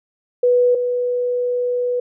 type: tone pair in turn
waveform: sine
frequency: 491.7 / 491.7 Hz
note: B4 / B4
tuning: -8 / -8 cents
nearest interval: unison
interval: 0 cents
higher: neither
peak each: -11 / -17 dBFS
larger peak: first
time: 0.43-0.75 / 0.75-2 s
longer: second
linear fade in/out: 5 ms
effects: none